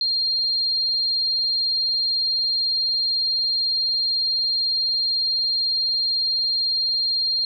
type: tone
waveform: sine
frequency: 4206 Hz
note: C8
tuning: 8 cents sharp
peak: -19 dBFS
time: 0.01-7.45 s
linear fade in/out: 2 ms
effects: none